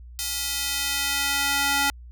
square tone with high-pass filter sweep, 280.6 Hz, C#4, 21 cents sharp, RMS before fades -25 dBFS, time 0.19-1.9 s, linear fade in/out 0 ms, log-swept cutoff 4700 to 1000 Hz, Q 0.7, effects added 60 Hz sine -40 dBFS peak until 2.11 s

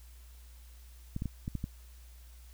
clicks, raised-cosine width 5 ms, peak -22 dBFS, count 6, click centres 1.164 / 1.221 / 1.257 / 1.479 / 1.553 / 1.641 s, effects added 60 Hz sine -50 dBFS peak until 2.53 s + white hiss -62 dBFS RMS until 2.53 s

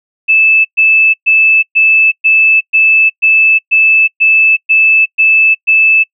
sine tone bursts, 2624 Hz, E7, 9 cents flat, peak -4 dBFS, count 12, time 0.28-6.04 s, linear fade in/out 20 ms, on 370 ms, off 120 ms, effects noise-tail reverb RT60 0.1 s tail -25 dB re dry

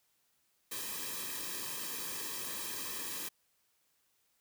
white noise with comb filter, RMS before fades -40 dBFS, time 0.71-3.29 s, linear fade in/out 10 ms, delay 1.4 ms, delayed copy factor -0.9, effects white hiss -75 dBFS RMS until 4.4 s

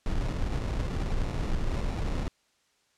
brown noise with sample-and-hold, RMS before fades -29 dBFS, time 0.06-2.28 s, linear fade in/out 2 ms, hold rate 1575 Hz, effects white hiss -69 dBFS RMS until 2.97 s + low-pass 7000 Hz 12 dB/octave

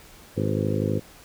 harmonic tone with a mistuned harmonic, 52.1 Hz, G#1, 6 cents sharp, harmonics 2 / 3 / 4 / 5 / 6 / 7 / 8 / 9 / 10, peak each -27 / -29 / -30 / -31 / -32 / -32 / -33 / -34 / -34 dBFS, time 0.36-1 s, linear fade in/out 20 ms, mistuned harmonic 9, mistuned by +57 cents, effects pink hiss -49 dBFS RMS until 1.24 s

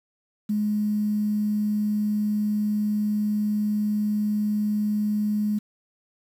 sine tone, 210 Hz, G#3, 19 cents sharp, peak -21 dBFS, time 0.49-5.59 s, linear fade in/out 10 ms, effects 8-bit

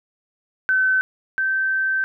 sine tone pair in turn, 1526 / 1550.9 Hz, G6 / G6, -47 / -19 cents, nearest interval unison, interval 28 cents, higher second, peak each -15 / -18 dBFS, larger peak first, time 0.69-1.01 / 1.38-2.04 s, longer second, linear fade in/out 0 ms, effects none

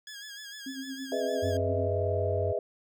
15% pulse tone with vibrato, 1667 Hz, G#6, 6 cents sharp, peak -35 dBFS, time 0.07-1.57 s, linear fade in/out 2 ms, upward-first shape sine, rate 6.6 Hz, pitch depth 62 cents each way
sine tone with tremolo, 267.1 Hz, C4, 36 cents sharp, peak -34 dBFS, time 0.66-1.88 s, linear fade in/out 5 ms, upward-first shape sine, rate 8.9 Hz, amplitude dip 60%
sine chord, E major seventh, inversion first, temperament just, 412 / 494.4 / 618.1 / 659.3 Hz, G#4 / B4 / D#5 / E5, -14 / +2 / -12 / 0 cents, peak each -33 dBFS, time 1.12-2.59 s, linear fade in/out 2 ms
triangle tone with pitch glide, 92.5 to 93.79 Hz, F#2 to F#2, 0 to +24 cents, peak -28 dBFS, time 1.42-2.53 s, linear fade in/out 20 ms, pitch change +24 cents, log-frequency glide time 1.55-1.67 s
effects none

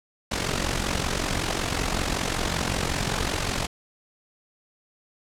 pink noise with amplitude modulation, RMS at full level -23 dBFS, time 0.31-3.67 s, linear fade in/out 10 ms, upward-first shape sine, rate 45.3 Hz, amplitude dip 70%, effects low-pass 8000 Hz 12 dB/octave

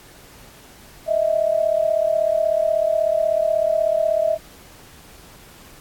sine tone pair together, 623 / 659.3 Hz, D#5 / E5, +2 / 0 cents, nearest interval minor second, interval 98 cents, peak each -19 dBFS, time 1.06-4.38 s, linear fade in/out 50 ms, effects pink hiss -46 dBFS RMS until 5.8 s + AAC 64 kbps

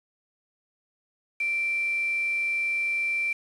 sine tone with quantisation, 2349 Hz, D7, in tune, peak -24 dBFS, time 1.4-3.33 s, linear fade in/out 5 ms, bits 7, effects low-pass 9000 Hz 12 dB/octave

